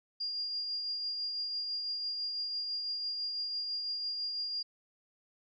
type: tone with tremolo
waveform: sine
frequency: 4815 Hz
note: D8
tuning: 42 cents sharp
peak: -32 dBFS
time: 0.2-4.63 s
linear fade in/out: 10 ms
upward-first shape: triangle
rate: 6 Hz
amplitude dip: 35%
effects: none